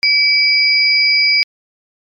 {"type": "tone pair together", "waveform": "sine", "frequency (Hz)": [2300, 4879], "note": ["D7", "D#8"], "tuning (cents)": [-37, -35], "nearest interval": "octave + minor second", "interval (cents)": 1302, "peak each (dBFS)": -12, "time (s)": [0.03, 1.43], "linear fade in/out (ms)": 0, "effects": ["MP3 96 kbps"]}